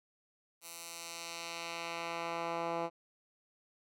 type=tone with band-pass filter sweep; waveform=10% pulse; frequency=168.3 Hz; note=E3; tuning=36 cents sharp; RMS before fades=-40 dBFS; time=0.61-2.9 s; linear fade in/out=50 ms; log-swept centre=12000 to 710 Hz; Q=0.73; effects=none